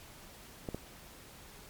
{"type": "clicks", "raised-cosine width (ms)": 2, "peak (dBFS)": -23, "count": 2, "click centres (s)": [0.688, 0.746], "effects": ["pink hiss -53 dBFS RMS until 1.69 s", "MP3 96 kbps"]}